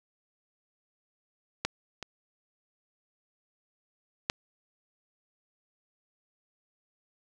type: clicks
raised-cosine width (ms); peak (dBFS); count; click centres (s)
0.2; -10 / -20 / -9; 3; 1.65 / 2.027 / 4.299
effects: none